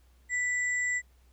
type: tone pair together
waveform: sine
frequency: 1975.5 / 7534 Hz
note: B6 / A#8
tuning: 0 / +17 cents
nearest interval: octave + major seventh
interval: 2317 cents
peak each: -27 / -37 dBFS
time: 0.29-1.02 s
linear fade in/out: 50 ms
effects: added 62 Hz sine -58 dBFS peak until 1.32 s + pink hiss -69 dBFS RMS until 1.32 s